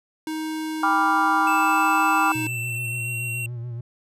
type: tone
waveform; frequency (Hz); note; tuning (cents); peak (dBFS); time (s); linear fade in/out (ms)
square; 314; D#4; +16; -27; 0.27-2.47; 2
type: chord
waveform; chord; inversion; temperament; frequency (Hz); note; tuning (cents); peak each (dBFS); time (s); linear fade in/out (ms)
sine; G dominant seventh; none; equal with one note detuned; 793.6 / 987.8 / 1174.7 / 1396.9; G5 / B5 / D6 / F6; +21 / 0 / 0 / 0; -23; 0.83-2.32; 2
type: tone with pitch glide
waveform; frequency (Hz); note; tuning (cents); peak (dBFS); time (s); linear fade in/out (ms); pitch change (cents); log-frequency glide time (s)
square; 2636 to 2735; E7 to F7; -1 to -37; -28; 1.47-3.46; 2; +64; 2.24-3.12
type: tone with vibrato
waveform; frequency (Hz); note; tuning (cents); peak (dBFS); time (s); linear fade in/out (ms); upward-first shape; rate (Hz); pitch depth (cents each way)
triangle; 119.5; A#2; +43; -27; 2.35-3.81; 5; sine; 7; 51
effects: resampled to 32000 Hz